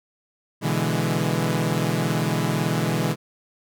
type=chord; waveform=sawtooth; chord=E dominant seventh; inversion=second; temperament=equal; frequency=123.47 / 146.83 / 164.81 / 207.7 Hz; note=B2 / D3 / E3 / G#3; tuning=0 / 0 / 0 / 0 cents; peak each=-23 / -23 / -21 / -24 dBFS; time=0.61-3.16 s; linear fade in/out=50 ms; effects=none